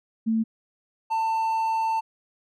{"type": "tone pair in turn", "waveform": ["sine", "triangle"], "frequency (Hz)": [223.4, 893.6], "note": ["A3", "A5"], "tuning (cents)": [27, 27], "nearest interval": "2 octaves", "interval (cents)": 2400, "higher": "second", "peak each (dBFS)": -20, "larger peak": "neither", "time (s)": [[0.26, 0.44], [1.1, 2.01]], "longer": "second", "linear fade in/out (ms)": 20, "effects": []}